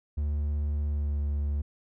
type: tone with pitch glide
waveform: triangle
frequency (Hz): 73.6 to 72.42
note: D2 to D2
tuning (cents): +4 to -24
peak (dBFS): -24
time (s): 0.17-1.62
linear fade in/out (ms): 10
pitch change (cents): -28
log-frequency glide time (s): 0.84-1.19
effects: none